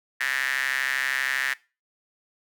square tone with high-pass filter, 66.3 Hz, C2, 23 cents sharp, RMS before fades -26 dBFS, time 0.2-1.54 s, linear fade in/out 10 ms, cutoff 1800 Hz, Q 7, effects noise-tail reverb RT60 0.3 s tail -21 dB re dry

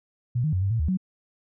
sine tone with pitch steps, 121.6 / 154.6 / 92.4 / 97.9 / 114.2 / 76.3 / 186.3 Hz, B2 / D#3 / F#2 / G2 / A#2 / D#2 / F#3, -26 / -11 / -2 / -2 / -35 / -33 / +12 cents, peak -21 dBFS, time 0.35-0.973 s, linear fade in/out 10 ms, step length 89 ms, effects none

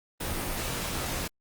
pink noise with comb filter, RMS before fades -32 dBFS, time 0.2-1.28 s, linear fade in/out 10 ms, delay 20 ms, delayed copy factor -0.85, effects Opus 32 kbps

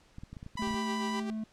clicks, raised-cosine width 5 ms, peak -31 dBFS, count 11, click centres 0.184 / 0.235 / 0.33 / 0.368 / 0.429 / 0.464 / 0.555 / 0.624 / 0.674 / 0.709 / 0.743 s
sawtooth tone with vibrato, 988 Hz, B5, in tune, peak -31 dBFS, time 0.57-1.2 s, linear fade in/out 5 ms, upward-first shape sine, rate 5.5 Hz, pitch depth 8 cents each way
triangle tone with pitch glide, 220 to 218.1 Hz, A3 to A3, 0 to -15 cents, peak -31 dBFS, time 0.59-1.44 s, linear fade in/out 5 ms, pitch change -15 cents, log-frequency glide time 0.88-1.04 s
sawtooth tone with tremolo, 392 Hz, G4, in tune, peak -32 dBFS, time 0.62-1.3 s, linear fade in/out 0 ms, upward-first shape sine, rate 7.6 Hz, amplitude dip 60%
effects pink hiss -63 dBFS RMS until 1.52 s + low-pass 7000 Hz 12 dB/octave

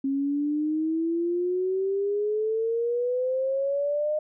sine exponential sweep, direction up, 270 to 614 Hz, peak -23 dBFS, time 0.04-4.19 s, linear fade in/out 5 ms, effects none

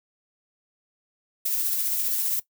violet noise with tremolo, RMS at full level -24 dBFS, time 1.45-2.4 s, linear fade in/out 10 ms, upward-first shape triangle, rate 15 Hz, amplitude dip 35%, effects noise-tail reverb RT60 0.1 s tail -18 dB re dry

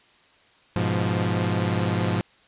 sawtooth chord, F diminished, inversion first, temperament equal, 103.83 / 123.47 / 174.61 Hz, Ab2 / Cb3 / F3, 0 / 0 / 0 cents, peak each -21 / -24 / -22 dBFS, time 0.76-2.21 s, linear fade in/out 0 ms, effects white hiss -57 dBFS RMS until 2.47 s + resampled to 8000 Hz

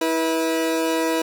30% pulse tone pair together, 324.7 / 486.5 Hz, E4 / B4, -26 / -26 cents, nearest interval perfect fifth, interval 700 cents, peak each -19 / -21 dBFS, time 0.01-1.22 s, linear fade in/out 5 ms, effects none

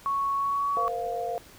sine tone with pitch glide, 1108.7 to 1126.8 Hz, C#6 to C#6, 0 to +28 cents, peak -24 dBFS, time 0.06-0.88 s, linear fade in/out 0 ms, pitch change +28 cents, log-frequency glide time 0.35-0.69 s
sine chord, Bb suspended second, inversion none, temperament equal with one note detuned, 466.2 / 513.7 / 698.5 Hz, Bb4 / C5 / F5, 0 / -32 / 0 cents, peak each -34 / -35 / -30 dBFS, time 0.77-1.38 s, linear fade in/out 0 ms
effects pink hiss -51 dBFS RMS until 1.58 s

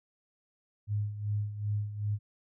sine tone with tremolo, 104.1 Hz, G#2, 5 cents sharp, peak -27 dBFS, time 0.87-2.19 s, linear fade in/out 50 ms, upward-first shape sine, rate 2.6 Hz, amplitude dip 70%, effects none

